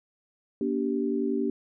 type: tone cluster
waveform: sine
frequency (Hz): 238 / 288.8 / 388.3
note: A#3 / D4 / G4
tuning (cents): +36 / -29 / -16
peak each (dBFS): -29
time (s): 0.61-1.5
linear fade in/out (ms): 2
effects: none